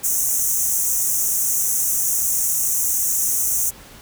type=high-pass noise; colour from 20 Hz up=pink; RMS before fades=-20 dBFS; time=0.03-3.71 s; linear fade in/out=20 ms; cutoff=5900 Hz; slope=96 dB/octave; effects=pink hiss -43 dBFS RMS until 4.01 s